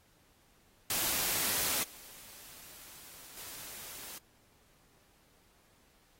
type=noise with level steps; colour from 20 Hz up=white; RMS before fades=-32 / -52 / -46 dBFS; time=0.9-4.18 s; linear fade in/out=2 ms; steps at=1.83 / 3.37 s; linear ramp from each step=2 ms; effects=pink hiss -67 dBFS RMS until 6.19 s + AAC 48 kbps